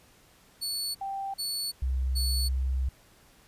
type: tone bursts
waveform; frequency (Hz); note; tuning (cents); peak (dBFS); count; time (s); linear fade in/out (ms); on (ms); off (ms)
sawtooth; 4435; C#8; 0; -27; 3; 0.61-2.49; 20; 340; 430
type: tone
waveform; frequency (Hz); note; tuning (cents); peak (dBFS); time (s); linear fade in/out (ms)
sine; 784; G5; 0; -31; 1.01-1.34; 5
type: tone with pitch glide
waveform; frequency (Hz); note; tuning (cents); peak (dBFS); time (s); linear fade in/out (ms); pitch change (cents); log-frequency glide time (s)
sine; 64.7 to 65.23; C2 to C2; -19 to -5; -25; 1.82-2.89; 5; +14; 2.22-2.33
effects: pink hiss -59 dBFS RMS until 3.47 s + resampled to 32000 Hz